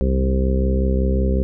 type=harmonic tone with a mistuned harmonic; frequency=65.41 Hz; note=C2; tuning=in tune; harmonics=1 / 2 / 3 / 4 / 5 / 6 / 7 / 8; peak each=-17 / -28 / -23 / -29 / -35 / -26 / -32 / -28 dBFS; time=0.01-1.43 s; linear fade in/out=0 ms; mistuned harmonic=2; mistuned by=+28 cents; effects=none